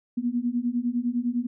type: beating tone pair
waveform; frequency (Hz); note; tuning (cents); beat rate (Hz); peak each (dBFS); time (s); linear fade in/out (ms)
sine; 236.2 / 246.1; A#3 / B3; +23 / -6; 9.9; -27 / -26; 0.17-1.47; 10
effects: none